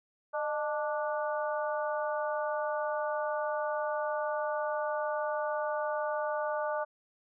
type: harmonic tone with a mistuned harmonic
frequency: 293.7 Hz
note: D4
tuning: in tune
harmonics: 2 / 3 / 4 / 5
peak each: -32 / -36 / -38 / -40 dBFS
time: 0.33-6.85 s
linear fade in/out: 20 ms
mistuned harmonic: 2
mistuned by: +58 cents
effects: none